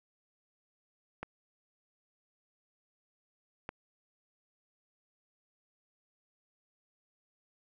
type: clicks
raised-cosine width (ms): 0.5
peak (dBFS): -23 / -23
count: 2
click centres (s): 1.23 / 3.691
effects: none